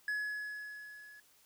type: tone with level ramp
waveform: triangle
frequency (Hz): 1693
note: G#6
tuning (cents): +33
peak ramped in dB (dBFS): -30 to -51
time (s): 0.08-1.2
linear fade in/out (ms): 2
effects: white hiss -66 dBFS RMS until 1.45 s